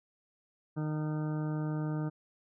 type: harmonic tone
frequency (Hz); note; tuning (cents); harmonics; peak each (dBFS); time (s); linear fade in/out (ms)
153.4; D#3; -24; 1 / 2 / 3 / 4 / 5 / 6 / 8 / 9 / 10; -32 / -37 / -46 / -47 / -52 / -50 / -51 / -55 / -55; 0.76-2.1; 20
effects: none